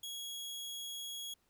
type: tone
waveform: sawtooth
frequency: 3322 Hz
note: G#7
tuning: in tune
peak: -38 dBFS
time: 0.03-1.34 s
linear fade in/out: 5 ms
effects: pink hiss -75 dBFS RMS until 1.49 s